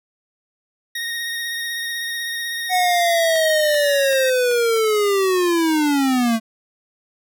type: tone with vibrato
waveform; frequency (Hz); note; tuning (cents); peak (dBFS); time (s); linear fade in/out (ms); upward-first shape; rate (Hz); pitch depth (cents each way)
25% pulse; 1864.7; A#6; 0; -20; 0.95-4.3; 5; triangle; 16; 26
type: linear sweep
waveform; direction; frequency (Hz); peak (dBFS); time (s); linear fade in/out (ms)
square; down; 740 to 220; -16; 2.69-6.4; 50
type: click train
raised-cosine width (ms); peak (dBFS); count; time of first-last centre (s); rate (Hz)
0.2; -18; 4; 3.36-4.514; 2.6
effects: none